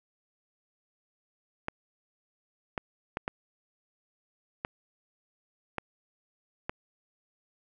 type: clicks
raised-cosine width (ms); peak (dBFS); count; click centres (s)
0.5; -16; 7; 1.684 / 2.778 / 3.171 / 3.279 / 4.649 / 5.783 / 6.695
effects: none